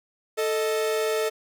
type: tone pair together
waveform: 45% pulse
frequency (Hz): 440 / 622.3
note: A4 / D#5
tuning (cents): 0 / 0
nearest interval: tritone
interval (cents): 600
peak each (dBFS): -24 / -29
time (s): 0.37-1.3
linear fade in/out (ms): 20
effects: none